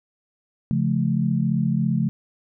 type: chord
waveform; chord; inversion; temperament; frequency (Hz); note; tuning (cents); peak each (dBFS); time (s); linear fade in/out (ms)
sine; Db augmented; none; just; 138.59 / 173.24 / 216.5; Db3 / F3 / A3; 0 / -14 / -28; -23; 0.71-2.09; 0
effects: none